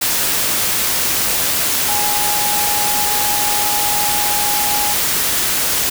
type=tone in noise; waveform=sine; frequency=830.6 Hz; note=G#5; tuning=in tune; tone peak=-21 dBFS; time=1.88-4.94 s; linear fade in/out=10 ms; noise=white; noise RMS=-17 dBFS; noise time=0.01-5.9 s; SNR=-7 dB; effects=none